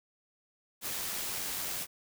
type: noise with amplitude modulation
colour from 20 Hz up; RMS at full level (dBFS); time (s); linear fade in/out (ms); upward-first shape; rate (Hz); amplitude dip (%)
white; -35; 0.81-1.87; 50; sine; 91.1; 25
effects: none